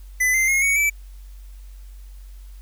square tone with pitch steps, 2008 / 2080 / 2155 / 2232 / 2312 Hz, B6 / C7 / C#7 / C#7 / D7, +28 / -11 / -49 / +11 / -28 cents, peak -17 dBFS, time 0.2-0.9 s, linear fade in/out 10 ms, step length 140 ms, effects added 47 Hz sine -37 dBFS peak until 2.61 s + white hiss -57 dBFS RMS until 2.61 s

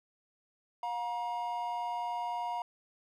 triangle tone pair together, 713.4 / 950 Hz, F5 / A#5, +37 / +33 cents, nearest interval perfect fourth, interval 496 cents, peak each -35 / -33 dBFS, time 0.83-2.62 s, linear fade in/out 2 ms, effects none

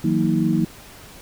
sine tone cluster, 160.2 / 183.8 / 230.6 / 317.8 Hz, E3 / F#3 / A#3 / D#4, -49 / -11 / -19 / +37 cents, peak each -22 dBFS, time 0.04-0.65 s, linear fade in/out 5 ms, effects pink hiss -43 dBFS RMS until 1.21 s

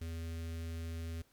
square tone with notch filter, 82.41 Hz, E2, in tune, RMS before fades -41 dBFS, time 0.01-1.22 s, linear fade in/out 5 ms, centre 880 Hz, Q 0.85, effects pink hiss -70 dBFS RMS until 1.32 s

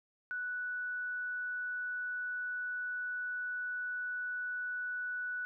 sine tone, 1480 Hz, F#6, in tune, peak -35 dBFS, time 0.31-5.45 s, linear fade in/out 0 ms, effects none

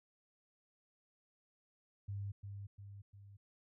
sine tone with echo, 100 Hz, G2, 35 cents sharp, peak -39 dBFS, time 2.08-2.32 s, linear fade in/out 10 ms, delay 350 ms, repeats 3, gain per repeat -5 dB, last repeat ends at 3.37 s, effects none

